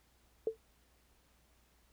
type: tone with exponential decay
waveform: sine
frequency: 446.1 Hz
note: A4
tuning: 24 cents sharp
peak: -26 dBFS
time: 0.47-0.57 s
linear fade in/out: 2 ms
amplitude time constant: 20 ms
effects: added 60 Hz sine -70 dBFS peak until 1.92 s + pink hiss -71 dBFS RMS until 1.92 s